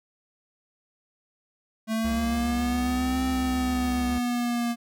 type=linear two-way sweep; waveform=square; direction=up then down; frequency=220 to 260 to 235.3 Hz; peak=-25 dBFS; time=1.87-4.76 s; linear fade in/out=50 ms; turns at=3.24 s
type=tone with vibrato; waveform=square; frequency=67.9 Hz; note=C#2; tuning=35 cents flat; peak=-31 dBFS; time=2.04-4.19 s; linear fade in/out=10 ms; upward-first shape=triangle; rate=7.3 Hz; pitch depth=160 cents each way
effects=none